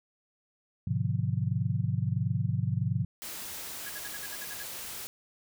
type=chord; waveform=sine; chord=G# diminished seventh; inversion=none; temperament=equal with one note detuned; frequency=103.83 / 125.34 / 146.83 / 174.61 Hz; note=G#2 / B2 / D3 / F3; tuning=0 / +26 / 0 / 0 cents; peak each=-31 / -30 / -34 / -34 dBFS; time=0.87-3.05 s; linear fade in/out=5 ms
type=noise; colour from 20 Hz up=white; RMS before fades=-40 dBFS; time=3.22-5.07 s; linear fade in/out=0 ms
type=tone bursts; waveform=triangle; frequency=1660 Hz; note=G#6; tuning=1 cent flat; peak=-38 dBFS; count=9; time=3.86-4.63 s; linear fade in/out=5 ms; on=34 ms; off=58 ms
effects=none